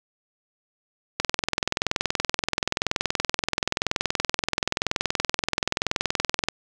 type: click train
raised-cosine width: 0.2 ms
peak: -4 dBFS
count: 112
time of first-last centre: 1.2-6.486 s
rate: 21 Hz
effects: none